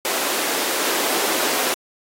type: high-pass noise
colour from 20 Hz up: pink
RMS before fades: -22 dBFS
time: 0.05-1.74 s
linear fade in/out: 0 ms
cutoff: 300 Hz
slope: 24 dB/octave
effects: AAC 48 kbps